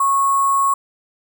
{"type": "tone with sample-and-hold", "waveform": "sine", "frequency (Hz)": 1100, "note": "C#6", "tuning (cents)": -14, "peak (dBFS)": -13, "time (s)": [0, 0.74], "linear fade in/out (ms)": 5, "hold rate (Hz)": 8820, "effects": []}